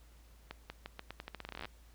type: accelerating click train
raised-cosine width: 0.3 ms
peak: -26 dBFS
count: 20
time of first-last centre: 0.51-1.654 s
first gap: 190 ms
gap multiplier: 0.84
effects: added 56 Hz sine -57 dBFS peak until 1.94 s + pink hiss -66 dBFS RMS until 1.94 s